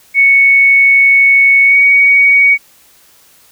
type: tone with pitch glide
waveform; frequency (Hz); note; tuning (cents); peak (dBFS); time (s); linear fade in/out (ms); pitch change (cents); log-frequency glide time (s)
sine; 2217 to 2244; C#7 to C#7; 0 to +21; -4; 0.14-2.58; 50; +21; 1.65-1.78
effects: white hiss -46 dBFS RMS until 3.51 s